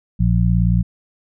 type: harmonic tone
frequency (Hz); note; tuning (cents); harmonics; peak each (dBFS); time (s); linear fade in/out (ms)
58.27; A#1; 0; 1 / 2 / 3; -17 / -17 / -17; 0.19-0.83; 20
effects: none